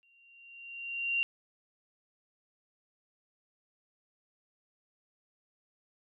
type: tone with exponential growth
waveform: sine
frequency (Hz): 2765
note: F7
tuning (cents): -18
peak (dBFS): -25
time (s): 0.03-1.23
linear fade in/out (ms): 0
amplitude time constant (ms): 260
effects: none